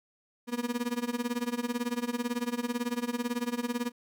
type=tone with tremolo; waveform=35% pulse; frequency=240.8 Hz; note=B3; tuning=44 cents flat; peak=-25 dBFS; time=0.47-3.92 s; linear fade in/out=50 ms; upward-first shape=sine; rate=18 Hz; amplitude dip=90%; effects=none